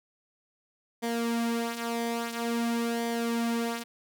sawtooth tone with flanger, 233.1 Hz, A#3, in tune, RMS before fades -30 dBFS, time 1.02-3.84 s, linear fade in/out 20 ms, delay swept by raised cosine 0.74 to 5.04 ms, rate 0.49 Hz, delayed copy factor -0.6, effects none

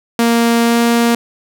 sawtooth tone with pitch glide, 233.1 to 234.6 Hz, A#3 to A#3, 0 to +11 cents, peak -6 dBFS, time 0.19-1.15 s, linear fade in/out 2 ms, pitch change +11 cents, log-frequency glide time 0.62-0.79 s, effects none

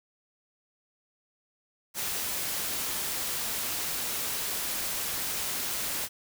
white noise, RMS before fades -32 dBFS, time 1.94-6.09 s, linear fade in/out 50 ms, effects none

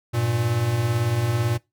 square beating tone pair, 100.2 / 118.2 Hz, G2 / A#2, +38 / +24 cents, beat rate 18 Hz, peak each -28 / -22 dBFS, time 0.13-1.58 s, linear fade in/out 20 ms, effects noise-tail reverb RT60 0.2 s tail -21 dB re dry

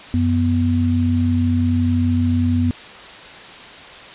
sine tone pair together, 92.5 / 246.1 Hz, F#2 / B3, 0 / -6 cents, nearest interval octave + perfect fourth, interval 1694 cents, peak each -17 dBFS, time 0.14-2.71 s, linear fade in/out 0 ms, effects white hiss -37 dBFS RMS until 4.14 s + resampled to 8000 Hz

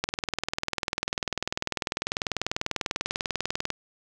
click train, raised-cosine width 0.2 ms, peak -9 dBFS, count 75, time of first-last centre 0.04-3.703 s, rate 20.2 Hz, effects none

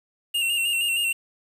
square tone with vibrato, 2775 Hz, F7, 12 cents flat, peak -22 dBFS, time 0.34-1.13 s, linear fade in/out 10 ms, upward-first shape square, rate 6.4 Hz, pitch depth 36 cents each way, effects 8-bit

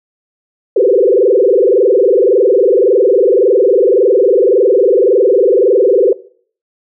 sine tone with frequency modulation, 440 Hz, A4, in tune, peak -6 dBFS, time 0.76-6.13 s, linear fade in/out 5 ms, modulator 21.8 Hz, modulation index 3.5, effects noise-tail reverb RT60 0.5 s tail -19 dB re dry

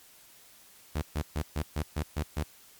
sawtooth tone bursts, 76.2 Hz, D#2, 36 cents flat, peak -24 dBFS, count 8, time 0.95-2.436 s, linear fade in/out 10 ms, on 72 ms, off 130 ms, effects white hiss -56 dBFS RMS until 2.79 s + MP3 96 kbps

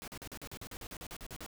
pink noise bursts, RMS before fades -45 dBFS, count 15, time 0.02-1.463 s, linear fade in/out 0 ms, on 57 ms, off 42 ms, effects none

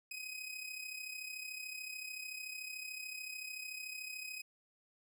sawtooth tone with amplitude modulation, 2518 Hz, D#7, 20 cents sharp, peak -37 dBFS, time 0.11-4.42 s, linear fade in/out 5 ms, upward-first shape sine, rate 33.6 Hz, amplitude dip 60%, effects none

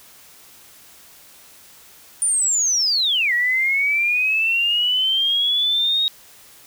sine linear two-way sweep, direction down then up, 9380 to 1900 to 3776 Hz, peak -16 dBFS, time 2.22-6.08 s, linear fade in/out 0 ms, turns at 3.33 s, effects white hiss -47 dBFS RMS until 6.66 s

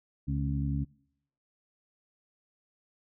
harmonic tone with a mistuned harmonic, 71 Hz, C#2, 42 cents sharp, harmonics 1 / 2 / 3 / 4, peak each -33 / -30 / -38 / -36 dBFS, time 0.27-0.85 s, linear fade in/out 20 ms, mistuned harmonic 4, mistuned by -49 cents, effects noise-tail reverb RT60 0.8 s tail -26 dB re dry

